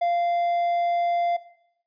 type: tone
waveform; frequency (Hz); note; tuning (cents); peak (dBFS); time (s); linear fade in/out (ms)
triangle; 693; F5; -14; -18; 0.01-1.37; 10
effects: noise-tail reverb RT60 0.8 s tail -18 dB re dry + resampled to 11025 Hz